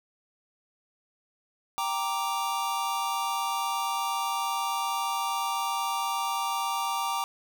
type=chord; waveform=square; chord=G minor; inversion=none; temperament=equal; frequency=784 / 932.3 / 1174.7 Hz; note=G5 / Bb5 / D6; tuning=0 / 0 / 0 cents; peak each=-34 / -32 / -32 dBFS; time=1.78-7.24 s; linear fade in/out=0 ms; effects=none